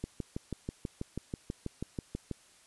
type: click train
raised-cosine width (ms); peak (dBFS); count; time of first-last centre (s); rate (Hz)
3; -22; 15; 0.04-2.313; 6.16
effects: white hiss -61 dBFS RMS until 2.66 s + resampled to 24000 Hz